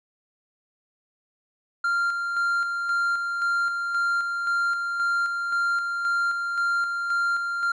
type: tone with tremolo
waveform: triangle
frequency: 1390 Hz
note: F6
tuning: 9 cents flat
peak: -19 dBFS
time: 1.84-7.72 s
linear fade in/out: 5 ms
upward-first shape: square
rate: 1.9 Hz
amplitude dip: 40%
effects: resampled to 22050 Hz